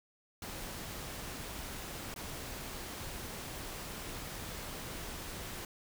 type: noise with dropouts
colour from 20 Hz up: pink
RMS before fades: -43 dBFS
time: 0.42-5.65 s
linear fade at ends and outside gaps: 2 ms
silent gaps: 2.141-2.161 s
effects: none